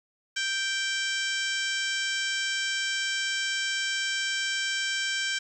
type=harmonic tone with a mistuned harmonic; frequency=784 Hz; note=G5; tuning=in tune; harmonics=2 / 3 / 4 / 5 / 6 / 7 / 8 / 9 / 10; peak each=-30 / -35 / -33 / -40 / -41 / -36 / -42 / -41 / -41 dBFS; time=0.36-5.39 s; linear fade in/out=10 ms; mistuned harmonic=3; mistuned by=-15 cents; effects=10-bit